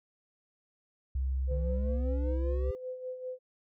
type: tone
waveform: sine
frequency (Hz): 65.7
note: C2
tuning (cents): +8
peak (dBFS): -28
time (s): 1.15-2.71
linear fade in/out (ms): 5
type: tone with tremolo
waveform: sine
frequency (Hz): 509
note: C5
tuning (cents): -48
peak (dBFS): -34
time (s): 1.47-3.39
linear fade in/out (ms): 50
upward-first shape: sine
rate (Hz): 5.1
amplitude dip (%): 60
type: linear sweep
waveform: triangle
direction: up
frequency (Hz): 140 to 404.5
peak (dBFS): -36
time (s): 1.51-2.75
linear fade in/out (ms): 0
effects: none